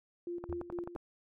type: tone with tremolo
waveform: sine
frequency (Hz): 347.7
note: F4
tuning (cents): -8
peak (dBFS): -36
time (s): 0.27-0.96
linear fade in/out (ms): 2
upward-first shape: square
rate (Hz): 4.4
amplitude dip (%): 70
type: click train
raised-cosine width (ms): 1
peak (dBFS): -27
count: 7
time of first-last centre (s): 0.44-0.962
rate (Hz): 11.5
type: tone with exponential decay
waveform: sine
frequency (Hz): 82.41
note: E2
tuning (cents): 0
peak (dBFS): -36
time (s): 0.49-0.69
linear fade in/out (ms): 0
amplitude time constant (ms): 42
effects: none